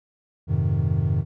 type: chord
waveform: triangle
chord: F minor seventh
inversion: none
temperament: equal with one note detuned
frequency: 88.42 / 103.83 / 130.81 / 155.56 Hz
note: F2 / Ab2 / C3 / Eb3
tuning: +22 / 0 / 0 / 0 cents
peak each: -23 dBFS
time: 0.47-1.25 s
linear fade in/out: 50 ms
effects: none